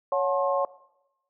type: tone cluster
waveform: sine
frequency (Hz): 556 / 729 / 871 / 1069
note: C#5 / F#5 / A5 / C6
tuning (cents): +5 / -26 / -18 / +37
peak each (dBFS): -24 / -30 / -32 / -28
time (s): 0.12-0.65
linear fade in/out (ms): 2
effects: noise-tail reverb RT60 0.9 s tail -19 dB re dry